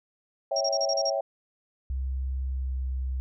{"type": "chord", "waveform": "sine", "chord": "C# diminished", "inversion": "none", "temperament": "equal with one note detuned", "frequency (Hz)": [554.4, 655.8, 784], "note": ["C#5", "E5", "G5"], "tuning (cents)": [0, -9, 0], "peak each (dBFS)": [-28, -29, -32], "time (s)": [0.51, 1.21], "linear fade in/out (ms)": 5}
{"type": "tone bursts", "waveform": "sine", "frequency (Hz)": 5588, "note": "F8", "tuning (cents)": 0, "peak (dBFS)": -26, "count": 7, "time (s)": [0.56, 1.1], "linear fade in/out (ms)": 5, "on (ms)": 48, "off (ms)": 34}
{"type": "tone with pitch glide", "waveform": "sine", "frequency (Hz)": [65.6, 64.81], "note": ["C2", "C2"], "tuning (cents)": [5, -16], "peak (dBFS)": -27, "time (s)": [1.9, 3.2], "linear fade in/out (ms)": 0, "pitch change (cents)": -21, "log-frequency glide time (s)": [2.49, 2.75]}
{"effects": []}